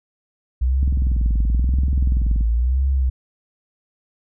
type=tone with vibrato; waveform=sine; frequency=60.8 Hz; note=B1; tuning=26 cents flat; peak=-15 dBFS; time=0.61-3.1 s; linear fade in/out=10 ms; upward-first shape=sine; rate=0.99 Hz; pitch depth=180 cents each way
type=click train; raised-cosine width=5 ms; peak=-15 dBFS; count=34; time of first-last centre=0.83-2.409 s; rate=20.9 Hz
effects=none